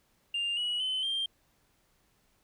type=tone with pitch steps; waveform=sine; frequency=2800 / 2921 / 3046 / 3178 Hz; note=F7 / F#7 / F#7 / G7; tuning=+4 / -23 / +50 / +23 cents; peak=-27 dBFS; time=0.34-1.26 s; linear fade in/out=5 ms; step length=230 ms; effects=tanh soft clip ceiling -27 dBFS + pink hiss -70 dBFS RMS until 2.43 s